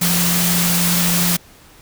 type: tone in noise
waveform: sine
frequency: 174.61 Hz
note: F3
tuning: in tune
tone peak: -18 dBFS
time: 0.01-1.37 s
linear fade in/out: 10 ms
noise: white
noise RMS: -18 dBFS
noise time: 0.01-1.37 s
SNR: -3 dB
effects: pink hiss -46 dBFS RMS until 1.81 s